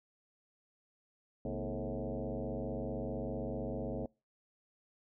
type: tone with frequency modulation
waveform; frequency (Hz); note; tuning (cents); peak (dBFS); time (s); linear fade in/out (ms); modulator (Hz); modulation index
sine; 155.56; D#3; 0; -35; 1.45-4.06; 2; 95.5; 5.1
effects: noise-tail reverb RT60 0.3 s tail -26 dB re dry